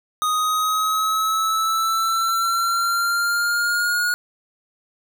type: exponential sweep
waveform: square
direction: up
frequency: 1242 to 1445 Hz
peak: -19 dBFS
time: 0.22-4.14 s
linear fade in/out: 0 ms
effects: none